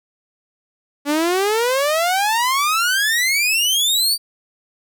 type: exponential sweep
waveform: sawtooth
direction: up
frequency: 282 to 4699 Hz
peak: -12 dBFS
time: 1.05-4.18 s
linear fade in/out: 50 ms
effects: none